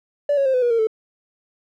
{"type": "tone with pitch steps", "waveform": "triangle", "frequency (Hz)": [578, 552.2, 527.6, 504.1, 481.6, 460.1, 439.6], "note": ["D5", "C#5", "C5", "B4", "B4", "A#4", "A4"], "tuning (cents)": [-28, -7, 14, 35, -44, -23, -2], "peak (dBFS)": -12, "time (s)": [0.29, 0.871], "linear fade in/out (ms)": 5, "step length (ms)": 83, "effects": ["tanh soft clip ceiling -12 dBFS"]}